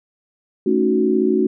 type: chord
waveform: sine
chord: D# half-diminished seventh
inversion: second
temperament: equal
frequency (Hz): 220 / 277.2 / 311.1 / 370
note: A3 / C#4 / D#4 / F#4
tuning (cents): 0 / 0 / 0 / 0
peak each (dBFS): -20 / -21 / -22 / -17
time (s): 0.66-1.47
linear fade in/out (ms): 5
effects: none

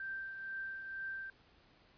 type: tone with tremolo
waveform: sine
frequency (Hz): 1568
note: G6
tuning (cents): 0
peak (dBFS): -38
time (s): 0-1.3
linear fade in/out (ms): 2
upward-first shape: triangle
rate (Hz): 2.1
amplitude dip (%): 50
effects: pink hiss -66 dBFS RMS until 1.97 s + resampled to 11025 Hz

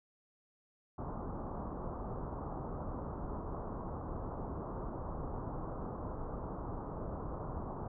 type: low-pass noise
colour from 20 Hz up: pink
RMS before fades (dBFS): -41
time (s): 0.98-7.88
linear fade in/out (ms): 5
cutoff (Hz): 1200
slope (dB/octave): 48
effects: none

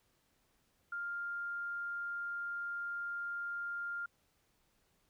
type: tone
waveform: sine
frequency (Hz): 1400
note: F6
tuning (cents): +4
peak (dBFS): -37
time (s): 0.92-4.06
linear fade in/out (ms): 5
effects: pink hiss -75 dBFS RMS until 5.09 s

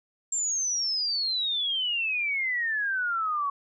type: exponential sweep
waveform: sine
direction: down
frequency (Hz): 7459 to 1108.7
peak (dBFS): -25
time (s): 0.32-3.5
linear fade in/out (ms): 5
effects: none

